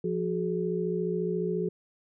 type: tone cluster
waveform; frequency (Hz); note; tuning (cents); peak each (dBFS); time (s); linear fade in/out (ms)
sine; 174.8 / 371.9 / 426.2; F3 / F#4 / G#4; +2 / +9 / +45; -31; 0.04-1.69; 5
effects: none